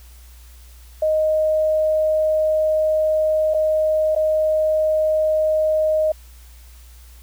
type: tone with dropouts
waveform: sine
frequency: 622.3 Hz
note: D#5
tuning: in tune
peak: -15 dBFS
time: 1.02-6.12 s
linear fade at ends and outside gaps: 5 ms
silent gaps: 3.539-3.544 / 4.151-4.161 s
effects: added 60 Hz sine -41 dBFS peak until 7.22 s + white hiss -51 dBFS RMS until 7.22 s